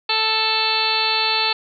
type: harmonic tone with a mistuned harmonic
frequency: 440 Hz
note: A4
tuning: in tune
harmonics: 1 / 2 / 3 / 4 / 5 / 6 / 7 / 8 / 9 / 10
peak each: -31 / -24 / -28 / -31 / -32 / -23 / -31 / -26 / -25 / -23 dBFS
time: 0.09-1.53 s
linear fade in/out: 5 ms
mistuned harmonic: 9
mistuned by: +22 cents
effects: none